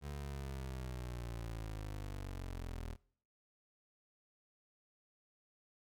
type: linear sweep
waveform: 25% pulse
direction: down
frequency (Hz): 73 to 39.62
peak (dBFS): -38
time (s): 0.01-2.97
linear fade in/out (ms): 50
effects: noise-tail reverb RT60 0.6 s tail -23 dB re dry